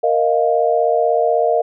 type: chord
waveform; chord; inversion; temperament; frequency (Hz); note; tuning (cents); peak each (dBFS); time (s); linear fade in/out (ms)
sine; Bb suspended fourth; none; equal; 466.2 / 622.3 / 698.5; Bb4 / Eb5 / F5; 0 / 0 / 0; -17; 0.03-1.62; 10
effects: none